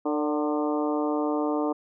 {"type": "harmonic tone with a mistuned harmonic", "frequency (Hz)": 150, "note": "D3", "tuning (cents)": 37, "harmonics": [2, 3, 4, 5, 6, 7, 8], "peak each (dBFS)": [-26, -30, -32, -34, -36, -37, -38], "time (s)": [0.05, 1.73], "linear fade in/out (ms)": 10, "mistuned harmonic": 4, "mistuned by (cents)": -39, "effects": []}